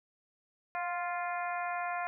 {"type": "harmonic tone with a mistuned harmonic", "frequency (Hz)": 349.2, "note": "F4", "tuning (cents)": 0, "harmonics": [2, 3, 4, 5, 6, 7], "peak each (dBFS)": [-35, -39, -41, -43, -45, -46], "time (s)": [0.75, 2.07], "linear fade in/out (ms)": 0, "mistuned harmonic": 2, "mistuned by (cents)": 19, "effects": []}